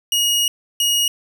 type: tone pair in turn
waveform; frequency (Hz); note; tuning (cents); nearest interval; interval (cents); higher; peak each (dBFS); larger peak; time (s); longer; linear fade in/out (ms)
sawtooth; 2880 / 2880; F#7 / F#7; -47 / -47; unison; 0; neither; -12; neither; 0.12-0.48 / 0.8-1.08; first; 2
effects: none